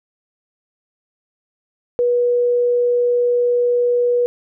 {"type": "tone", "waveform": "sine", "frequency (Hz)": 485.4, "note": "B4", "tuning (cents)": -30, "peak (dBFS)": -13, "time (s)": [1.99, 4.26], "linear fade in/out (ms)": 0, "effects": []}